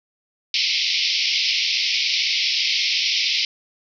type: band-pass noise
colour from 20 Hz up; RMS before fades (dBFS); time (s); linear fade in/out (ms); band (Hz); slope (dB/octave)
white; -21; 0.54-3.45; 2; 2100 to 5500; 96
effects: none